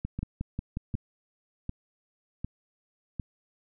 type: two click trains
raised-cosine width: 5 ms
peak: -20 / -19 dBFS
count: 5 / 6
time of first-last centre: 0.19-3.198 / 0.05-0.951 s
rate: 1.33 / 5.55 Hz
effects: none